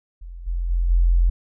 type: tone with level steps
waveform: sine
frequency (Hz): 43.23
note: F1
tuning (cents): -17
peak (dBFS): -33 / -21 / -17 / -13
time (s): 0.21-1.3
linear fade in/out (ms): 10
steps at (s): 0.46 / 0.69 / 0.89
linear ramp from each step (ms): 20
effects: none